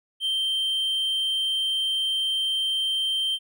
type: tone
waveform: triangle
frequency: 3136 Hz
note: G7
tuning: in tune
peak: -21 dBFS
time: 0.2-3.39 s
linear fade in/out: 50 ms
effects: none